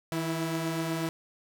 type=tone pair together; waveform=sawtooth; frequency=160.9 / 329.9 Hz; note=E3 / E4; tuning=-42 / +1 cents; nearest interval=octave; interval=1243 cents; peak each=-28 dBFS; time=0.12-1.09 s; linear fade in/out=0 ms; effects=none